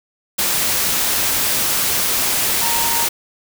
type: tone in noise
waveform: sine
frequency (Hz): 928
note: A#5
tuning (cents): -8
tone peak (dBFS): -23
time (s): 2.61-3.05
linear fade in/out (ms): 10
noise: white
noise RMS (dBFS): -18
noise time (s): 0.38-3.09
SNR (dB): -8
effects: none